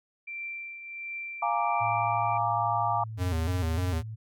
sine tone with tremolo, 2353 Hz, D7, 3 cents sharp, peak -33 dBFS, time 0.27-2.38 s, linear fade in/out 10 ms, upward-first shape triangle, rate 1.4 Hz, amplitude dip 60%
sine chord, Bb dominant seventh, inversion second, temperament equal, 698.5 / 830.6 / 932.3 / 1174.7 Hz, F5 / Ab5 / Bb5 / D6, 0 / 0 / 0 / 0 cents, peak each -30 dBFS, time 1.42-3.04 s, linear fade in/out 5 ms
sine tone with pitch glide, 111.1 to 110.01 Hz, A2 to A2, +17 to 0 cents, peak -35 dBFS, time 1.8-4.16 s, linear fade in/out 20 ms, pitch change -17 cents, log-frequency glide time 2.46-3.53 s
square tone with vibrato, 85.5 Hz, F2, 36 cents flat, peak -27 dBFS, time 3.17-4.03 s, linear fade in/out 50 ms, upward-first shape square, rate 3.3 Hz, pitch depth 97 cents each way
effects none

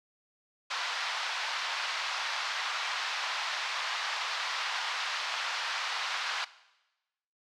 pink band-pass noise, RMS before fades -34 dBFS, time 0.7-6.45 s, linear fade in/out 10 ms, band 890 to 5000 Hz, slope 24 dB/octave, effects noise-tail reverb RT60 1.0 s tail -18 dB re dry

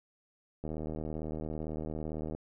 click train, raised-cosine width 2 ms, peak -25 dBFS, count 134, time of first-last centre 0.64-2.35 s, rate 77.8 Hz, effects none

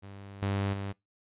sawtooth tone with level steps, 99 Hz, G2, 18 cents sharp, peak -40 / -24 / -30 dBFS, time 0.02-0.93 s, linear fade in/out 20 ms, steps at 0.42 / 0.73 s, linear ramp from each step 5 ms, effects noise-tail reverb RT60 0.2 s tail -24 dB re dry + resampled to 8000 Hz

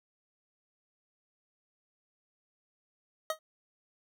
25% pulse tone with exponential decay, 629 Hz, D#5, 19 cents sharp, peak -23 dBFS, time 3.3-3.39 s, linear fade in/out 2 ms, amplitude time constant 18 ms, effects none

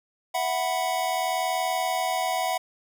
square chord, E suspended second, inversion none, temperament equal, 659.3 / 740 / 987.8 Hz, E5 / F#5 / B5, 0 / 0 / 0 cents, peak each -31 / -27 / -32 dBFS, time 0.34-2.58 s, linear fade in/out 10 ms, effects none

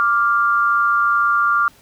sine tone pair together, 1174.7 / 1397 Hz, D6 / F6, 0 / 0 cents, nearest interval minor third, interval 300 cents, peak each -16 dBFS, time 0-1.68 s, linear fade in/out 0 ms, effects pink hiss -50 dBFS RMS until 1.81 s

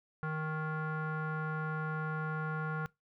square tone with low-pass filter, 156.1 Hz, D#3, 6 cents sharp, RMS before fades -36 dBFS, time 0.23-2.86 s, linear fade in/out 0 ms, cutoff 1400 Hz, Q 5.2, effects noise-tail reverb RT60 0.2 s tail -22 dB re dry

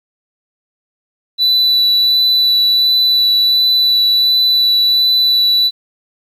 sine tone with vibrato, 3969 Hz, B7, 8 cents sharp, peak -6 dBFS, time 1.38-5.71 s, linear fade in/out 50 ms, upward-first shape sine, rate 1.4 Hz, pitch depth 9 cents each way, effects tanh soft clip ceiling -8 dBFS + 8-bit

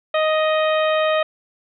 harmonic tone, 624 Hz, D#5, 5 cents sharp, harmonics 1 / 2 / 3 / 4 / 5 / 6, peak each -17 / -23 / -27 / -29 / -31 / -33 dBFS, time 0.14-1.23 s, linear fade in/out 5 ms, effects none

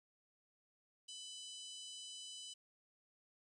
harmonic tone, 998 Hz, B5, 18 cents sharp, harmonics 3 / 4 / 5 / 6 / 7 / 8 / 9, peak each -51 / -58 / -58 / -59 / -61 / -59 / -59 dBFS, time 1.08-2.54 s, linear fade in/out 10 ms, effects 13-bit

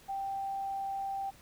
sine tone, 784 Hz, G5, in tune, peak -33 dBFS, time 0.08-1.31 s, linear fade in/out 20 ms, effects pink hiss -58 dBFS RMS until 1.41 s

